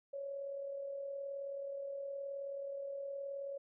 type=tone with amplitude modulation; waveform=sine; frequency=556 Hz; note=C#5; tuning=5 cents sharp; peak=-38 dBFS; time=0.13-3.58 s; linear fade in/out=10 ms; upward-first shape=sine; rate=39 Hz; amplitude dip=40%; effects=none